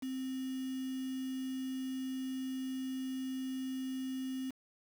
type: tone with quantisation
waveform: sine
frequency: 261.6 Hz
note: C4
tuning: in tune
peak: -36 dBFS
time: 0.02-4.51 s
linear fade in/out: 10 ms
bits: 8
effects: none